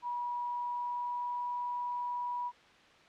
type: tone with pitch glide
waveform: sine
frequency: 968 to 974.2 Hz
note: B5 to B5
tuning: -35 to -24 cents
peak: -33 dBFS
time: 0.02-2.52 s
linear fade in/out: 50 ms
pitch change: +11 cents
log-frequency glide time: 0.41-1.5 s
effects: white hiss -59 dBFS RMS until 3.08 s + low-pass 3000 Hz 12 dB/octave